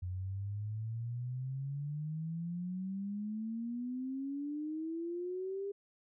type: exponential sweep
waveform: sine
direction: up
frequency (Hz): 89.2 to 404.2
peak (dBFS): -36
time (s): 0.02-5.72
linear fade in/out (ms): 10
effects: none